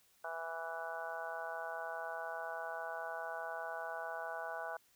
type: harmonic tone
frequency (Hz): 164.81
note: E3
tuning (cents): 0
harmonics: 3 / 4 / 5 / 6 / 7 / 8 / 9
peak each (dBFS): -51 / -44 / -46 / -50 / -50 / -55 / -45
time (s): 0.24-4.77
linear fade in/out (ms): 5
effects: white hiss -70 dBFS RMS until 4.95 s